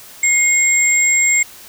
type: tone pair together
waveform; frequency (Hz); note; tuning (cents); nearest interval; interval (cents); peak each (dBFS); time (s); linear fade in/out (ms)
sine; 2150 / 7548; C7 / A#8; +47 / +21; octave + minor seventh; 2174; -13; 0.23-1.43; 5
effects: tanh soft clip ceiling -4 dBFS + white hiss -39 dBFS RMS until 1.68 s